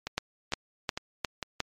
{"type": "two click trains", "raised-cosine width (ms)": 0.2, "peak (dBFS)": [-15, -10], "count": [4, 5], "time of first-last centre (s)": [[0.07, 1.427], [0.18, 1.603]], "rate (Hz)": [2.21, 2.81], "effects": ["MP3 64 kbps"]}